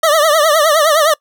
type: tone with vibrato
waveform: 25% pulse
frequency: 617 Hz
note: D#5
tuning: 15 cents flat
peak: -5 dBFS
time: 0.03-1.14 s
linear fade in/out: 5 ms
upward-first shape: triangle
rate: 9.7 Hz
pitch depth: 140 cents each way
effects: noise-tail reverb RT60 0.1 s tail -24 dB re dry